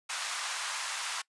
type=band-pass noise; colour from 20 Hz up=pink; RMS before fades=-36 dBFS; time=0.09-1.22 s; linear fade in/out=10 ms; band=930 to 9800 Hz; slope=24 dB/octave; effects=noise-tail reverb RT60 0.1 s tail -22 dB re dry + resampled to 24000 Hz